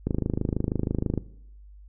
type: click train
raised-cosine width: 3 ms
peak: -12 dBFS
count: 30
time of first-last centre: 0.07-1.177 s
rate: 26.2 Hz
effects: noise-tail reverb RT60 0.7 s tail -18 dB re dry + added 50 Hz sine -45 dBFS peak until 1.88 s